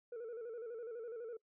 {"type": "tone with vibrato", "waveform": "sine", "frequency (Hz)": 463.1, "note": "A#4", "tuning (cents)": -11, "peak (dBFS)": -40, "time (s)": [0.12, 1.37], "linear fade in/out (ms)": 5, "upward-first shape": "square", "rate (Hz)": 12, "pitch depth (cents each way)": 70, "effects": ["noise-tail reverb RT60 0.1 s tail -24 dB re dry", "tanh soft clip ceiling -42 dBFS"]}